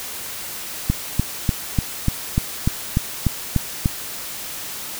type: click train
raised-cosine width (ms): 5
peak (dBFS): -4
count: 11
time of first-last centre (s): 0.9-3.859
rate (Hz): 3.38
effects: white hiss -31 dBFS RMS until 4.99 s